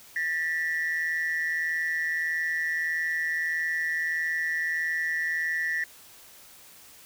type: tone pair together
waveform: sine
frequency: 1780 / 1941.6 Hz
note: A6 / B6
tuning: +20 / -30 cents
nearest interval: major second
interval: 150 cents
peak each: -27 dBFS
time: 0.16-5.84 s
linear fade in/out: 2 ms
effects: tanh soft clip ceiling -21 dBFS + white hiss -51 dBFS RMS until 7.05 s